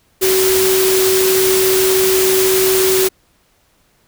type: tone in noise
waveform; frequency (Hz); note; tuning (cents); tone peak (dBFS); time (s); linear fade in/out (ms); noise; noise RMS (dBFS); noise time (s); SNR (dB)
sine; 378; F#4; +37; -12; 0.21-3.09; 20; white; -17; 0.21-3.09; +2
effects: pink hiss -57 dBFS RMS until 4.07 s